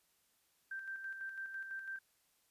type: tone with tremolo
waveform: sine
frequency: 1568 Hz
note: G6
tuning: in tune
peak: -40 dBFS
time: 0.71-1.99 s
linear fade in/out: 5 ms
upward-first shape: square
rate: 6 Hz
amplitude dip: 45%
effects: white hiss -75 dBFS RMS until 2.5 s + resampled to 32000 Hz